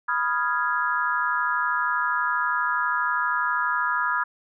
sine chord, F half-diminished seventh, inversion second, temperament equal, 987.8 / 1244.5 / 1396.9 / 1661.2 Hz, Cb6 / Eb6 / F6 / Ab6, 0 / 0 / 0 / 0 cents, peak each -27 dBFS, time 0.08-4.24 s, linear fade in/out 10 ms, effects none

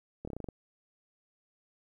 slowing click train, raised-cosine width 2 ms, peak -26 dBFS, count 8, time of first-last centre 0.25-0.487 s, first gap 25 ms, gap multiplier 1.1, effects 11-bit

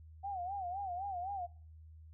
sine tone with vibrato, 753 Hz, F#5, 30 cents sharp, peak -37 dBFS, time 0.23-1.47 s, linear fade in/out 20 ms, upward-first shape sine, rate 3.9 Hz, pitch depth 130 cents each way, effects noise-tail reverb RT60 0.5 s tail -24 dB re dry + added 79 Hz sine -52 dBFS peak until 2.13 s

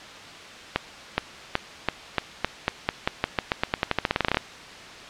accelerating click train, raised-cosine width 0.3 ms, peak -4 dBFS, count 26, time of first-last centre 0.76-4.371 s, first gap 420 ms, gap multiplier 0.89, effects white hiss -41 dBFS RMS until 5.09 s + low-pass 4000 Hz 12 dB/octave

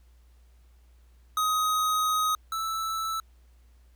square tone pair in turn, 1257 / 1316.4 Hz, D#6 / E6, +17 / -3 cents, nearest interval minor second, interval 80 cents, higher second, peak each -24 / -29 dBFS, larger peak first, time 1.37-2.35 / 2.52-3.2 s, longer first, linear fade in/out 2 ms, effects added 60 Hz sine -54 dBFS peak until 3.95 s + pink hiss -69 dBFS RMS until 3.95 s

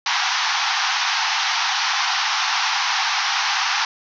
pink band-pass noise, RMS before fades -21 dBFS, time 0.06-3.85 s, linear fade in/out 2 ms, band 760 to 6100 Hz, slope 96 dB/octave, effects none

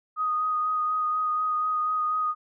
sine tone with vibrato, 1244.5 Hz, D#6, in tune, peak -23 dBFS, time 0.16-2.35 s, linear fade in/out 50 ms, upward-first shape sine, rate 4.1 Hz, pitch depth 15 cents each way, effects none

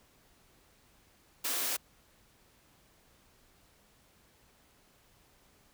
white high-pass noise, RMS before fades -33 dBFS, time 1.44-1.77 s, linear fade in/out 10 ms, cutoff 230 Hz, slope 96 dB/octave, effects pink hiss -65 dBFS RMS until 5.73 s

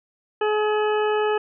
harmonic tone, 424.6 Hz, G#4, 38 cents sharp, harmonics 1 / 2 / 3 / 4 / 6 / 7, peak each -20 / -26 / -30 / -32 / -36 / -37 dBFS, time 0.41-1.38 s, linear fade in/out 5 ms, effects none

